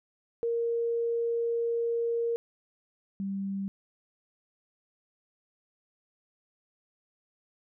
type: tone pair in turn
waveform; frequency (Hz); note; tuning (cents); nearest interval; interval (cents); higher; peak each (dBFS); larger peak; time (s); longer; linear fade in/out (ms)
sine; 466.2 / 195.9; A#4 / G3; 0 / -1; octave + minor third; 1501; first; -26 / -30; first; 0.43-2.36 / 3.2-3.68; first; 0
effects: none